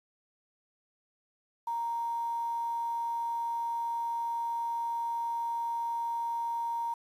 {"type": "tone with quantisation", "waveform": "sine", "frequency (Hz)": 932.3, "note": "A#5", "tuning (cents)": 0, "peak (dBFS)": -30, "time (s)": [1.67, 6.94], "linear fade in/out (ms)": 5, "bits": 9, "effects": ["resampled to 32000 Hz"]}